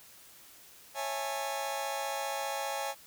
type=chord; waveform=sawtooth; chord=A major seventh; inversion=first; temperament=just; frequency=550 / 660 / 825 / 880 Hz; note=C#5 / E5 / G#5 / A5; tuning=-14 / +2 / -12 / 0 cents; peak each=-34 / -37 / -32 / -37 dBFS; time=0.94-2.95 s; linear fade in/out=50 ms; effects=white hiss -55 dBFS RMS until 3.06 s